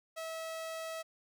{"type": "tone", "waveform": "sawtooth", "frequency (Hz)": 648, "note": "E5", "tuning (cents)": -30, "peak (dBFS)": -35, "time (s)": [0.16, 1.03], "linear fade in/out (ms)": 20, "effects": []}